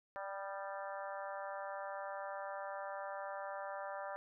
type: harmonic tone with a mistuned harmonic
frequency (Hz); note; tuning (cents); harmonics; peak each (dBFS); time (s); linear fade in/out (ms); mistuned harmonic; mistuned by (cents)
196; G3; 0; 3 / 4 / 5 / 6 / 7 / 8 / 9; -45 / -47 / -49 / -51 / -52 / -53 / -54; 0.16-4.16; 0; 6; +40
effects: none